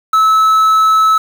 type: tone with quantisation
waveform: triangle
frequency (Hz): 1300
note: E6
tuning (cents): -24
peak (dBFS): -5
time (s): 0.13-1.18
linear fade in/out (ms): 5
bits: 5
effects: none